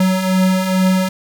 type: beating tone pair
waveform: square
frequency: 185 / 187.3 Hz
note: F#3 / F#3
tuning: 0 / +21 cents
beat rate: 2.3 Hz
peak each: -21 / -14 dBFS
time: 0-1.09 s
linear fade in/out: 5 ms
effects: none